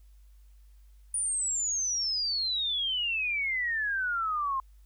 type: exponential sweep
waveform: sine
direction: down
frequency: 9630 to 1047 Hz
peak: -27 dBFS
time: 1.14-4.6 s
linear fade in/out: 2 ms
effects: added 50 Hz sine -52 dBFS peak until 4.85 s + white hiss -72 dBFS RMS until 4.85 s